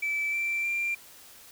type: tone with pitch steps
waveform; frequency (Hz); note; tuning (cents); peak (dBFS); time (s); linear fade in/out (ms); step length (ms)
sine; 2315 / 2345 / 2375; D7 / D7 / D7; -25 / -3 / +19; -25; 0.02-0.95; 10; 310
effects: tanh soft clip ceiling -23 dBFS + white hiss -51 dBFS RMS until 1.51 s